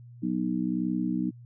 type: chord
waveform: sine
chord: B major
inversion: second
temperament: just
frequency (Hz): 185.21 / 246.9 / 308.7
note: F#3 / B3 / D#4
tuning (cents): +2 / 0 / -14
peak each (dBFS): -30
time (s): 0.22-1.31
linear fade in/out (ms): 20
effects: added 120 Hz sine -45 dBFS peak until 1.45 s